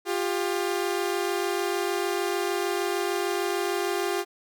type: tone pair together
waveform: sawtooth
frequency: 352.4 / 399 Hz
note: F4 / G4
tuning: +16 / +31 cents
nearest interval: major second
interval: 215 cents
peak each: -24 dBFS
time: 0.05-4.25 s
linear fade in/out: 50 ms
effects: none